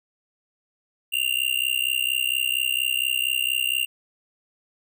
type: tone with amplitude modulation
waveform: square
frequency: 2794 Hz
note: F7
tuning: in tune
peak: -18 dBFS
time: 1.12-3.86 s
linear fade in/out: 20 ms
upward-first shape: sine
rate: 64.3 Hz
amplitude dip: 100%
effects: none